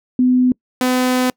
sine / sawtooth tone pair in turn, 252 / 253.2 Hz, B3 / B3, +35 / +43 cents, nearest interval unison, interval 8 cents, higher second, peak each -10 dBFS, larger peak neither, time 0.19-0.52 / 0.81-1.3 s, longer second, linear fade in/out 2 ms, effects noise-tail reverb RT60 0.1 s tail -26 dB re dry

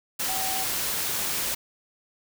sine tone in noise, 762 Hz, G5, 49 cents flat, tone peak -32 dBFS, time 0.28-0.64 s, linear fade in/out 10 ms, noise white, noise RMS -28 dBFS, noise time 0.19-1.55 s, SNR -7 dB, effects none

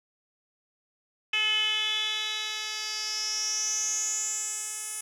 10% pulse tone with band-pass filter sweep, 429.9 Hz, A4, 40 cents flat, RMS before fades -30 dBFS, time 1.33-5.01 s, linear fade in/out 5 ms, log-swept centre 2800 to 9200 Hz, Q 7.9, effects none

